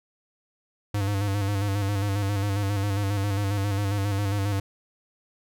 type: tone with vibrato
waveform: square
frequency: 100.3 Hz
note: G2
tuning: 40 cents sharp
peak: -24 dBFS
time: 0.94-4.6 s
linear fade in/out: 5 ms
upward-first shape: square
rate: 7.4 Hz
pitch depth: 43 cents each way
effects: none